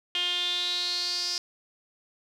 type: tone with band-pass filter sweep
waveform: sawtooth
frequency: 354.6 Hz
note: F4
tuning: 26 cents sharp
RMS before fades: -29 dBFS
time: 0.15-1.38 s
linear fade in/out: 0 ms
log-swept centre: 3100 to 5100 Hz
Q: 8.3
effects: none